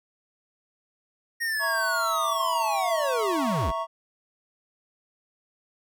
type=linear sweep; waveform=square; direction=down; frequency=1873 to 37.12 Hz; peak=-26 dBFS; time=1.4-3.72 s; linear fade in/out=20 ms
type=chord; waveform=triangle; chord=A# diminished; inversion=second; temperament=equal; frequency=659.3 / 932.3 / 1108.7 Hz; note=E5 / A#5 / C#6; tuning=0 / 0 / 0 cents; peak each=-29 / -31 / -28 dBFS; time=1.59-3.87 s; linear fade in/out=50 ms
effects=none